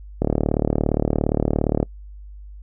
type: click train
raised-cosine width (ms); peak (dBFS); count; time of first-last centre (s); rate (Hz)
2; -5; 61; 0.22-1.829; 37.3
effects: noise-tail reverb RT60 0.1 s tail -26 dB re dry + added 50 Hz sine -36 dBFS peak until 2.62 s